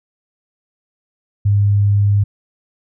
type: tone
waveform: sine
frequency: 101.6 Hz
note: G#2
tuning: 38 cents flat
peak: -10 dBFS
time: 1.45-2.24 s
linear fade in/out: 10 ms
effects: none